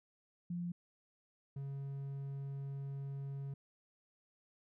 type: tone pair in turn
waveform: sine / triangle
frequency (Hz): 174.3 / 138.34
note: F3 / C#3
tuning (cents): -3 / -3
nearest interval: major third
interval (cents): 400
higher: first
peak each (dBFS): -37 / -38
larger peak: first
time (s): 0.5-0.72 / 1.56-3.54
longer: second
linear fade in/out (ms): 5
effects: none